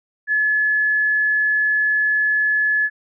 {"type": "tone", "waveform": "sine", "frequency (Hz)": 1712, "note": "A6", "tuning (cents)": -48, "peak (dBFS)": -15, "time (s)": [0.27, 2.9], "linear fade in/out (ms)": 50, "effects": []}